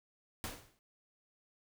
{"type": "noise with exponential decay", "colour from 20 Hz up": "pink", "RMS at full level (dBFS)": -38, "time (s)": [0.44, 0.79], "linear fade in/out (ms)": 0, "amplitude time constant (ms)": 74, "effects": []}